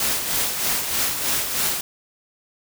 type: noise with tremolo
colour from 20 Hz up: white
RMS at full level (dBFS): -21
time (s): 0-1.81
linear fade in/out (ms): 2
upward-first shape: sine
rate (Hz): 3.2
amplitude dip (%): 50
effects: none